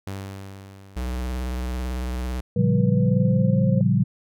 sawtooth tone with exponential decay, 97.5 Hz, G2, 9 cents flat, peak -25 dBFS, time 0.07-2.19 s, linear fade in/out 0 ms, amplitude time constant 460 ms
square tone with vibrato, 62.4 Hz, B1, 19 cents sharp, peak -26 dBFS, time 0.96-2.41 s, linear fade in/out 10 ms, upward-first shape square, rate 18 Hz, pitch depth 44 cents each way
sine tone with pitch glide, 482.3 to 529 Hz, B4 to C5, -41 to +19 cents, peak -28 dBFS, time 2.56-3.81 s, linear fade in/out 2 ms, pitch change +160 cents, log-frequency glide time 2.75-3.6 s
sine chord, G half-diminished seventh, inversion first, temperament equal with one note detuned, 113.94 / 138.59 / 174.61 / 196 Hz, Bb2 / Db3 / F3 / G3, -39 / 0 / 0 / 0 cents, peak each -22 dBFS, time 2.56-4.04 s, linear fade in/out 10 ms
effects none

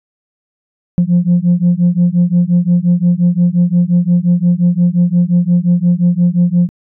sine beating tone pair, 172.8 / 178.5 Hz, F3 / F3, -18 / +38 cents, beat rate 5.7 Hz, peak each -10 dBFS, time 0.98-6.69 s, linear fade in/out 0 ms, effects tanh soft clip ceiling -4 dBFS

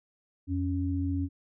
sine tone pair together, 87.44 / 277.2 Hz, F2 / C#4, +3 / 0 cents, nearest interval octave + minor sixth, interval 1997 cents, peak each -29 / -30 dBFS, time 0.47-1.29 s, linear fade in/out 50 ms, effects none

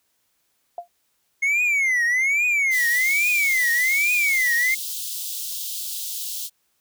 sine tone with exponential decay, 697 Hz, F5, 4 cents flat, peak -24 dBFS, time 0.78-0.88 s, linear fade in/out 2 ms, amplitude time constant 21 ms
triangle tone with vibrato, 2148 Hz, C7, 45 cents sharp, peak -16 dBFS, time 1.42-4.75 s, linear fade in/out 10 ms, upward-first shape triangle, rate 1.2 Hz, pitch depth 260 cents each way
white high-pass noise, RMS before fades -30 dBFS, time 2.7-6.5 s, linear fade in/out 50 ms, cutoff 3100 Hz, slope 48 dB/octave
effects white hiss -69 dBFS RMS until 6.8 s

